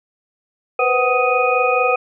sine tone cluster, 489.6 / 514 / 748 / 1253 / 2482 Hz, B4 / C5 / F#5 / D#6 / D#7, -15 / -31 / +19 / +12 / -5 cents, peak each -20 dBFS, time 0.79-1.96 s, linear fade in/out 5 ms, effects none

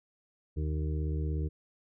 harmonic tone, 76.7 Hz, D#2, 24 cents flat, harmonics 1 / 2 / 4 / 5 / 6, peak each -30 / -36 / -42 / -44 / -46 dBFS, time 0.56-1.49 s, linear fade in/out 20 ms, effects none

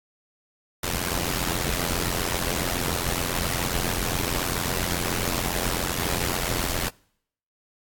pink noise with amplitude modulation, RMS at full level -23 dBFS, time 0.83-6.89 s, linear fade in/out 5 ms, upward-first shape sine, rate 87.3 Hz, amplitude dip 90%, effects noise-tail reverb RT60 0.7 s tail -26 dB re dry + AAC 64 kbps

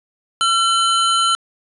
square tone pair together, 1355 / 3038 Hz, E6 / F#7, +47 / +45 cents, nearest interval octave + major second, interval 1398 cents, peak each -16 / -19 dBFS, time 0.41-1.35 s, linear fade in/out 0 ms, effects resampled to 24000 Hz + 8-bit

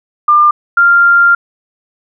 sine tone pair in turn, 1198 / 1392.9 Hz, D6 / F6, +34 / -5 cents, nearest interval minor third, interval 261 cents, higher second, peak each -4 dBFS, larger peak neither, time 0.28-0.51 / 0.77-1.35 s, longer second, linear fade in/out 5 ms, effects none

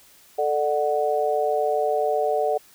sine chord, D major, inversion second, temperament equal with one note detuned, 440 / 596.2 / 740 Hz, A4 / D5 / F#5, 0 / +26 / 0 cents, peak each -24 dBFS, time 0.38-2.58 s, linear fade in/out 10 ms, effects white hiss -53 dBFS RMS until 2.74 s

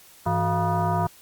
sine tone with frequency modulation, 431.4 Hz, A4, 34 cents flat, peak -20 dBFS, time 0.26-1.07 s, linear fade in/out 5 ms, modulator 266 Hz, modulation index 2.6, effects white hiss -51 dBFS RMS until 1.21 s + Opus 48 kbps

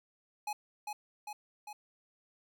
square tone with echo, 840 Hz, G#5, 19 cents sharp, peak -35 dBFS, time 0.47-0.53 s, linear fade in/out 5 ms, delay 400 ms, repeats 3, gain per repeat -3 dB, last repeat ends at 1.73 s, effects none

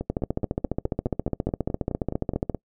two click trains, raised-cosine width 2 ms, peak -15 / -11 dBFS, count 13 / 36, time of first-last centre 0.01-2.547 / 0.1-2.497 s, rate 4.73 / 14.6 Hz, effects noise-tail reverb RT60 0.1 s tail -23 dB re dry

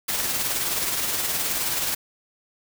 white noise with tremolo, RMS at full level -24 dBFS, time 0.08-1.95 s, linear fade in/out 10 ms, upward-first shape sine, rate 19 Hz, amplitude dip 35%, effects none

